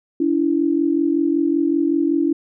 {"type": "tone pair together", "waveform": "sine", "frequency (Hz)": [287.6, 332.9], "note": ["D4", "E4"], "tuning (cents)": [-36, 17], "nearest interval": "minor third", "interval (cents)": 253, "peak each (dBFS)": -18, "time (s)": [0.2, 2.33], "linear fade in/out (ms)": 5, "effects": []}